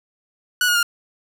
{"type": "tone with pitch steps", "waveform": "sawtooth", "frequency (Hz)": [1472, 1439.2, 1407.2], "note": ["F#6", "F#6", "F6"], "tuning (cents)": [-9, -48, 13], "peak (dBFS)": -12, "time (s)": [0.61, 0.829], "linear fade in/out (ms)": 2, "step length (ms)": 73, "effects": []}